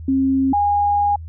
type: tone pair in turn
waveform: sine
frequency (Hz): 267.8 / 818.4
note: C4 / G#5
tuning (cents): +40 / -26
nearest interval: octave + perfect fifth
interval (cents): 1934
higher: second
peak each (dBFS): -14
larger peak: neither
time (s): 0.08-0.53 / 0.53-1.16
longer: second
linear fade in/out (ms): 5
effects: added 81 Hz sine -30 dBFS peak until 1.28 s